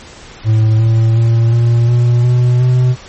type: tone with pitch steps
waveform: triangle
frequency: 110 / 112.51 / 115.07 / 117.69 / 120.37 / 123.11 / 125.92 Hz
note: A2 / A2 / A#2 / A#2 / B2 / B2 / B2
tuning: 0 / +39 / -22 / +17 / -44 / -5 / +34 cents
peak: -5 dBFS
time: 0.44-2.96 s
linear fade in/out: 50 ms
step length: 360 ms
effects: pink hiss -35 dBFS RMS until 3.08 s + MP3 32 kbps